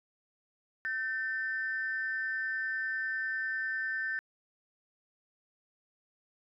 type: tone pair together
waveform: sine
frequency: 1539.9 / 1790 Hz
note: G6 / A6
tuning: -31 / +29 cents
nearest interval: minor third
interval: 260 cents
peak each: -34 / -33 dBFS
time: 0.85-4.19 s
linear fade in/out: 0 ms
effects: tanh soft clip ceiling -23 dBFS